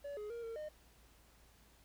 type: tone with pitch steps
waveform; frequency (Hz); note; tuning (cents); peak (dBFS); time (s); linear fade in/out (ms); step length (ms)
triangle; 571 / 419.9 / 468.9 / 456.1 / 610; D5 / G#4 / A#4 / A#4 / D#5; -49 / +19 / +10 / -38 / -34; -40; 0.04-0.69; 10; 130
effects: added 57 Hz sine -66 dBFS peak until 1.84 s + pink hiss -67 dBFS RMS until 1.84 s